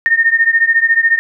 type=beating tone pair; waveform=sine; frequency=1826 / 1840 Hz; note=A#6 / A#6; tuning=-36 / -23 cents; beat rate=14 Hz; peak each=-11 / -13 dBFS; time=0.06-1.19 s; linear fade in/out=0 ms; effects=none